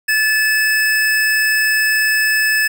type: tone pair together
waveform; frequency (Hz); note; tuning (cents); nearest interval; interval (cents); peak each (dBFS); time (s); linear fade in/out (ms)
square; 1734.9 / 2603; A6 / E7; -25 / -22; perfect fifth; 703; -14 / -22; 0.08-2.68; 10
effects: none